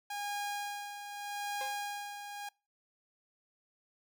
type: tone with tremolo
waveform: sawtooth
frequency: 817 Hz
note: G#5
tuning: 29 cents flat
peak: -31 dBFS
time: 0.1-2.49 s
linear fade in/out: 5 ms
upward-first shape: sine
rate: 0.82 Hz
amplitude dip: 60%
type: tone with exponential decay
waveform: sawtooth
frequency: 525 Hz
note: C5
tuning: 6 cents sharp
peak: -36 dBFS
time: 1.61-1.84 s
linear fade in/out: 1 ms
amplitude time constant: 50 ms
effects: noise-tail reverb RT60 0.3 s tail -25 dB re dry